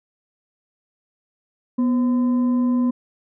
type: tone with frequency modulation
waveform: sine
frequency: 245.7 Hz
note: B3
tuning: 9 cents flat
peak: -16 dBFS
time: 1.78-2.91 s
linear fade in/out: 10 ms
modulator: 775 Hz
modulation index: 0.22
effects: none